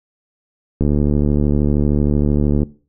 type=click train; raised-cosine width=3 ms; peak=-4 dBFS; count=134; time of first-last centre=0.81-2.632 s; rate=73 Hz; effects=noise-tail reverb RT60 0.4 s tail -20 dB re dry